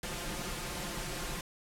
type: noise with comb filter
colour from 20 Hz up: pink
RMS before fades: -38 dBFS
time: 0.03-1.41 s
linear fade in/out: 2 ms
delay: 5.7 ms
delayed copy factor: +0.7
effects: low-pass 12000 Hz 12 dB/octave